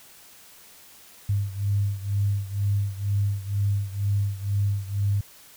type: beating tone pair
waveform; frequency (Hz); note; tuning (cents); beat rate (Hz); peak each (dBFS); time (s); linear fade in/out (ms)
sine; 100 / 102.1; G2 / G#2; +35 / -29; 2.1; -24 / -27; 1.29-5.21; 5
effects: white hiss -50 dBFS RMS until 5.56 s